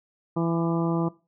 harmonic tone with a mistuned harmonic, 166.9 Hz, E3, 22 cents sharp, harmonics 1 / 2 / 3 / 4 / 5 / 6 / 7, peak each -25 / -26 / -34 / -35 / -37 / -37 / -37 dBFS, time 0.36-1.09 s, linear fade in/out 10 ms, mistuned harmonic 7, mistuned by +26 cents, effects noise-tail reverb RT60 0.3 s tail -20 dB re dry

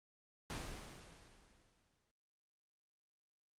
pink noise with exponential decay, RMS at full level -42 dBFS, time 0.5-2.11 s, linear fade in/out 0 ms, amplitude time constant 350 ms, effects low-pass 8000 Hz 12 dB/octave + Opus 32 kbps

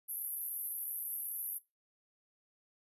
pink band-pass noise, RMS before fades -40 dBFS, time 0.08-1.59 s, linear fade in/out 20 ms, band 11000 to 13000 Hz, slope 96 dB/octave, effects noise-tail reverb RT60 0.2 s tail -18 dB re dry + resampled to 32000 Hz

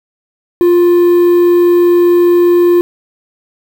triangle tone with quantisation, 350.5 Hz, F4, 6 cents sharp, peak -3 dBFS, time 0.61-2.81 s, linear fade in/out 0 ms, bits 5, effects none

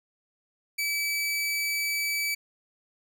sawtooth tone, 2300 Hz, D7, 37 cents flat, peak -23 dBFS, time 0.78-2.35 s, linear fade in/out 10 ms, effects none

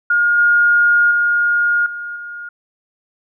sine tone with level steps, 1425 Hz, F6, 34 cents sharp, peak -11 / -9 / -12 / -24 / -27 dBFS, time 0.1-2.49 s, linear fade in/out 5 ms, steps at 0.38 / 1.11 / 1.86 / 2.16 s, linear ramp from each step 2 ms, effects none

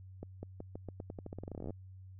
accelerating click train, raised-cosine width 2 ms, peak -29 dBFS, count 24, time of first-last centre 0.23-1.706 s, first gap 200 ms, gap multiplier 0.87, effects added 94 Hz sine -49 dBFS peak until 2.19 s

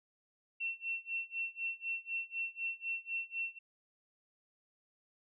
sine tone with tremolo, 2707 Hz, E7, 45 cents sharp, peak -33 dBFS, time 0.6-3.59 s, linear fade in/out 10 ms, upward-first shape sine, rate 4 Hz, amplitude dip 95%, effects none

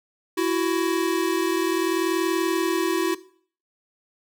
square tone pair together, 331.9 / 372.5 Hz, E4 / F#4, +12 / +12 cents, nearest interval major second, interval 200 cents, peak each -24 / -24 dBFS, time 0.37-3.15 s, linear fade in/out 10 ms, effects noise-tail reverb RT60 0.5 s tail -18 dB re dry

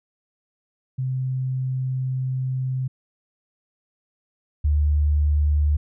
sine tone pair in turn, 129.9 / 74.17 Hz, C3 / D2, -12 / +18 cents, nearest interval minor seventh, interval 970 cents, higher first, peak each -22 / -16 dBFS, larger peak second, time 0.98-2.88 / 4.64-5.77 s, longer first, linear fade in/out 10 ms, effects none

